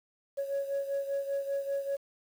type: beating tone pair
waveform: sine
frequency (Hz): 554.4 / 559.5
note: C#5 / C#5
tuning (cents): 0 / +16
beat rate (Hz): 5.1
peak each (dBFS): -30 / -35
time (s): 0.37-1.97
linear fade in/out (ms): 20
effects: tanh soft clip ceiling -26 dBFS + 9-bit